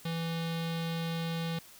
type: tone with low-pass filter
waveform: square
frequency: 165.6 Hz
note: E3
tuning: 8 cents sharp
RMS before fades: -34 dBFS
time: 0.05-1.59 s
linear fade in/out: 5 ms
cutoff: 3800 Hz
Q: 3
effects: white hiss -54 dBFS RMS until 1.79 s